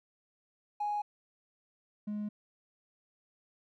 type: tone pair in turn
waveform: triangle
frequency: 830.6 / 209.2 Hz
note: G#5 / G#3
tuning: 0 / +13 cents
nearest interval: 2 octaves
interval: 2387 cents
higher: first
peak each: -27 / -31 dBFS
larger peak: first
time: 0.8-1.02 / 2.07-2.29 s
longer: neither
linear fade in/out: 10 ms
effects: tanh soft clip ceiling -28 dBFS